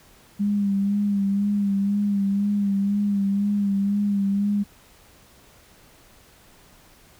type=tone with vibrato; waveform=sine; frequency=201.1 Hz; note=G3; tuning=44 cents sharp; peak=-19 dBFS; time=0.39-4.64 s; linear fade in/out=20 ms; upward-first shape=sine; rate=2 Hz; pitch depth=35 cents each way; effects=pink hiss -53 dBFS RMS until 7.19 s